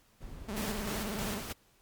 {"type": "noise", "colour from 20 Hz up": "brown", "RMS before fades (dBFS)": -44, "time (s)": [0.2, 0.9], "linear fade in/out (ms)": 20}
{"type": "tone with vibrato", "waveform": "sawtooth", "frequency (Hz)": 207.7, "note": "G#3", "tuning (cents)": 0, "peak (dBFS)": -32, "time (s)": [0.48, 1.4], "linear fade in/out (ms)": 10, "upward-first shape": "sine", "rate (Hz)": 19, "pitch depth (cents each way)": 140}
{"type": "noise with tremolo", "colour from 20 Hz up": "pink", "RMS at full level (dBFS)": -37, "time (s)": [0.56, 1.53], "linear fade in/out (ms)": 10, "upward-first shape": "square", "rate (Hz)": 3.2, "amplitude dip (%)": 40}
{"effects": ["pink hiss -66 dBFS RMS until 1.81 s", "MP3 96 kbps"]}